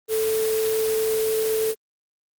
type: tone in noise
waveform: sine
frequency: 440 Hz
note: A4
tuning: in tune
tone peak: -20 dBFS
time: 0.08-1.75 s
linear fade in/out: 50 ms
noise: white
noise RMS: -30 dBFS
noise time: 0.08-1.75 s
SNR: +7 dB
effects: Opus 24 kbps